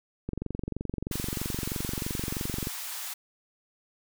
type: click train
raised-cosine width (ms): 3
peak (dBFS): -19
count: 56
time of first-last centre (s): 0.29-2.671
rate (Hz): 23.1
type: high-pass noise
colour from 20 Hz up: white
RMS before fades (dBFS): -37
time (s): 1.11-3.14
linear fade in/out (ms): 10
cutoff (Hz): 710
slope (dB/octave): 24
effects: none